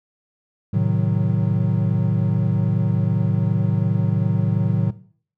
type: chord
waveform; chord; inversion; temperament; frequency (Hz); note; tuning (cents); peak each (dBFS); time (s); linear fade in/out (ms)
triangle; A diminished seventh; none; equal with one note detuned; 110 / 132.64 / 155.56 / 185; A2 / C3 / Eb3 / Gb3; 0 / +24 / 0 / 0; -18 / -22 / -20 / -20; 0.73-4.91; 10
effects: noise-tail reverb RT60 0.5 s tail -17 dB re dry